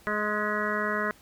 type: harmonic tone with a mistuned harmonic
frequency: 210 Hz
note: G#3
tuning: 19 cents sharp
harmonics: 1 / 2 / 3 / 5 / 6 / 7 / 8 / 9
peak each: -34 / -34 / -34 / -34 / -34 / -34 / -34 / -34 dBFS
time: 0.07-1.11 s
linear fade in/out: 0 ms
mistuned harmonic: 9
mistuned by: +31 cents
effects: pink hiss -56 dBFS RMS until 1.21 s